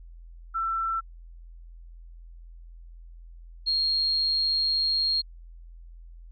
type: tone pair in turn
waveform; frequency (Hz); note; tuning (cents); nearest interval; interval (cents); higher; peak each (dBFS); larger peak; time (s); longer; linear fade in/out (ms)
sine; 1339 / 4251; E6 / C8; +27 / +27; octave + minor sixth; 2000; second; -25 / -22; second; 0.54-1.01 / 3.66-5.22; second; 20
effects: added 42 Hz sine -43 dBFS peak until 6.31 s